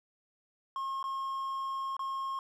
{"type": "tone with dropouts", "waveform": "triangle", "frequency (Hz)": 1077, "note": "C6", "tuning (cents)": 50, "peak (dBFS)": -31, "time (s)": [0.76, 2.39], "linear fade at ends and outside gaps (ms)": 1, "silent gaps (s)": [[1.028, 1.04], [1.967, 1.993]], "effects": []}